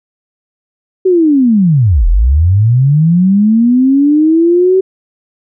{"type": "linear two-way sweep", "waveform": "sine", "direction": "down then up", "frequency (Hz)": [383, 37.6, 383], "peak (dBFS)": -5, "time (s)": [1.05, 4.81], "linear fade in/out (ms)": 10, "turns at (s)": 2.07, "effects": []}